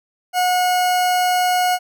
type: tone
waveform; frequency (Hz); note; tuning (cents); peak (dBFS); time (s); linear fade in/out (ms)
40% pulse; 726; F#5; -33; -14; 0.33-1.79; 50
effects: none